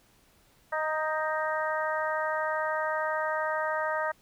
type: harmonic tone with a mistuned harmonic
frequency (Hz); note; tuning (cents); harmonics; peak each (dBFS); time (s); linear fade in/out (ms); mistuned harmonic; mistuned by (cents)
311.1; D#4; 0; 2 / 3 / 4 / 5 / 6; -31 / -33 / -34 / -35 / -36; 0.72-4.12; 10; 5; +18
effects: pink hiss -63 dBFS RMS until 4.21 s